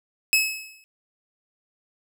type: tone with exponential decay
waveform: sawtooth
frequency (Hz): 2581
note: E7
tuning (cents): -37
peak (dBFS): -11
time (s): 0.33-0.84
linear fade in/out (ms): 0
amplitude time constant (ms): 110
effects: none